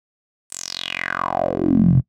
10% pulse tone with band-pass filter sweep, 44.8 Hz, F1, 45 cents sharp, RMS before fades -19 dBFS, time 0.5-2.01 s, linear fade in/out 20 ms, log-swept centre 8900 to 120 Hz, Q 6.1, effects noise-tail reverb RT60 0.1 s tail -21 dB re dry

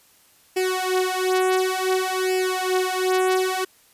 sawtooth tone with flanger, 372.3 Hz, F#4, 11 cents sharp, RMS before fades -22 dBFS, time 0.56-3.65 s, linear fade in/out 10 ms, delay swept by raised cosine 0.39 to 5.49 ms, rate 0.56 Hz, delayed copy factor +1, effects white hiss -56 dBFS RMS until 3.93 s + resampled to 32000 Hz

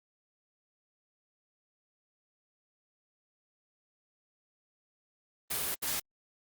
white noise bursts at uneven times, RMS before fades -33 dBFS, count 2, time 5.5-5.75 / 5.82-6 s, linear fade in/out 10 ms, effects Opus 32 kbps

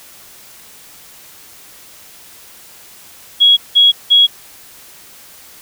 sine tone bursts, 3322 Hz, G#7, in tune, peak -5 dBFS, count 3, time 3.4-4.27 s, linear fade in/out 20 ms, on 170 ms, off 180 ms, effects white hiss -40 dBFS RMS until 5.61 s

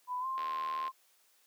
sine tone with pitch glide, 996 to 1053.4 Hz, B5 to C6, +14 to +11 cents, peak -33 dBFS, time 0.07-0.92 s, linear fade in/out 50 ms, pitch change +97 cents, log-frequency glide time 0.2-0.26 s
click train, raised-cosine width 0.3 ms, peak -28 dBFS, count 40, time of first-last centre 0.38-0.879 s, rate 78.1 Hz
effects white hiss -68 dBFS RMS until 1.46 s + high-pass 400 Hz 12 dB/octave

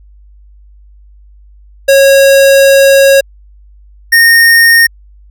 square tone pair in turn, 548 / 1843.2 Hz, C#5 / A#6, -20 / -20 cents, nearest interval octave + major sixth, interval 2100 cents, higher second, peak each -3 dBFS, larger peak neither, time 1.88-3.21 / 4.12-4.87 s, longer first, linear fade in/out 10 ms, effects added 50 Hz sine -36 dBFS peak until 5.3 s

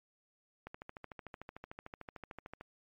click train, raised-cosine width 0.5 ms, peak -30 dBFS, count 27, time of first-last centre 0.67-2.61 s, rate 13.4 Hz, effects MP3 48 kbps

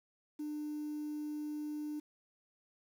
triangle tone, 300 Hz, D4, 37 cents sharp, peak -34 dBFS, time 0.39-2 s, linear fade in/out 10 ms, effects tanh soft clip ceiling -34 dBFS + 10-bit

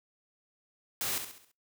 white noise with echo, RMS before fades -33 dBFS, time 1.01-1.18 s, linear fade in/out 0 ms, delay 67 ms, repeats 5, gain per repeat -7 dB, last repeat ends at 1.515 s, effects noise-tail reverb RT60 0.3 s tail -26 dB re dry + high-pass 60 Hz 12 dB/octave

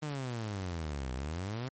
sawtooth exponential two-way sweep, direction down then up, 155.56 to 61.74 to 134.9 Hz, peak -31 dBFS, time 0.02-1.69 s, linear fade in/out 10 ms, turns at 1.13 s, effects MP3 32 kbps

